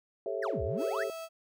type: chord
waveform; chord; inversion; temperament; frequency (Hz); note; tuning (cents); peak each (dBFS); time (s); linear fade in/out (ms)
sine; A dominant seventh; third; just; 396 / 440 / 550 / 660; G4 / A4 / C#5 / E5; +18 / 0 / -14 / +2; -37; 0.26-1.1; 2
type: exponential two-way sweep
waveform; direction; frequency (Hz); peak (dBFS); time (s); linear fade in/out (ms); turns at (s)
triangle; down then up; 2100 to 65 to 2100; -32; 0.42-1.04; 10; 0.63
type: tone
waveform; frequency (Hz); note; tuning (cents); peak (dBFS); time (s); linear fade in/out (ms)
35% pulse; 654; E5; -14; -37; 0.77-1.29; 50
effects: none